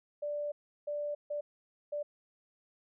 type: tone bursts at uneven times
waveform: sine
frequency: 587.3 Hz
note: D5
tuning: in tune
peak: -33 dBFS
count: 4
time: 0.22-0.52 / 0.87-1.15 / 1.3-1.41 / 1.92-2.03 s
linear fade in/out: 10 ms
effects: none